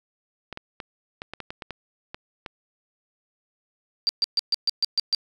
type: clicks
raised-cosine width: 0.3 ms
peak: -18 dBFS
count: 11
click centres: 0.527 / 0.574 / 0.802 / 1.219 / 1.336 / 1.403 / 1.505 / 1.622 / 1.707 / 2.145 / 2.462 s
type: tone bursts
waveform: sine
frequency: 4699 Hz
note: D8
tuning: in tune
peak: -18 dBFS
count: 8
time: 4.07-5.148 s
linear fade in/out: 0 ms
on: 21 ms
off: 130 ms
effects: none